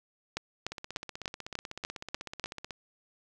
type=two click trains; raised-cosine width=0.2 ms; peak=-15 / -22 dBFS; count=8 / 33; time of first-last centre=0.37-2.441 / 0.72-2.708 s; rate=3.38 / 16.1 Hz; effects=none